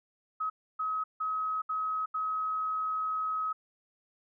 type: tone bursts at uneven times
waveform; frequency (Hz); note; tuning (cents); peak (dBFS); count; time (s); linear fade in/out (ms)
sine; 1274; D#6; +41; -29; 5; 0.4-0.5 / 0.79-1.04 / 1.2-1.62 / 1.69-2.06 / 2.14-3.53; 10
effects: none